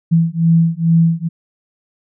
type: beating tone pair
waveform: sine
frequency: 164.5 / 166.8 Hz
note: E3 / E3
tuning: -3 / +21 cents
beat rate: 2.3 Hz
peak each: -13 dBFS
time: 0.11-1.29 s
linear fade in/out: 20 ms
effects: none